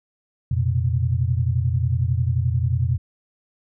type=chord; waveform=sine; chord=F suspended fourth; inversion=none; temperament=equal with one note detuned; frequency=87.31 / 119.61 / 130.81 Hz; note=F2 / Bb2 / C3; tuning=0 / +45 / 0 cents; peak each=-22 / -21 / -25 dBFS; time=0.51-2.98 s; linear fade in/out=5 ms; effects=none